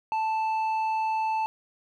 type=tone with low-pass filter; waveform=square; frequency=880 Hz; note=A5; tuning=in tune; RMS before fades=-27 dBFS; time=0.12-1.46 s; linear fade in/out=0 ms; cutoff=1900 Hz; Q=1.3; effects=11-bit